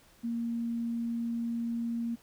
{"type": "tone", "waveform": "sine", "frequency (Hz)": 233.1, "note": "A#3", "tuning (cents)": 0, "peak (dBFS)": -30, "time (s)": [0.23, 2.16], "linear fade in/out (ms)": 20, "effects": ["pink hiss -61 dBFS RMS until 2.22 s"]}